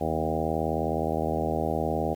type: harmonic tone with a mistuned harmonic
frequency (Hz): 79.4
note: D#2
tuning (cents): +36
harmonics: 1 / 2 / 3 / 4 / 5 / 6 / 7 / 8 / 9 / 10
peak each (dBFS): -34 / -34 / -34 / -34 / -34 / -34 / -34 / -34 / -34 / -34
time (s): 0-2.15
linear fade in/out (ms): 20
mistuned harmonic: 2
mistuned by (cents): +19
effects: 9-bit